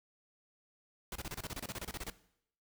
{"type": "noise bursts", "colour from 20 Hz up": "pink", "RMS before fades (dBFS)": -41, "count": 16, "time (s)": [1.12, 2.1], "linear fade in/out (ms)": 2, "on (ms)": 35, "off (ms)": 28, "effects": ["noise-tail reverb RT60 0.7 s tail -17 dB re dry"]}